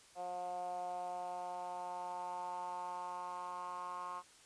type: tone with band-pass filter sweep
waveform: 10% pulse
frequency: 179 Hz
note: F3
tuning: 43 cents sharp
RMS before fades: -43 dBFS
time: 0.15-4.23 s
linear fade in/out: 50 ms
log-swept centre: 670 to 1100 Hz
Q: 5.5
effects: white hiss -62 dBFS RMS until 4.45 s + resampled to 22050 Hz